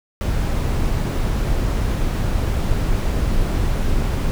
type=noise; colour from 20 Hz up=brown; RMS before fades=-19 dBFS; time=0.21-4.31 s; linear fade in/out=0 ms; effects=none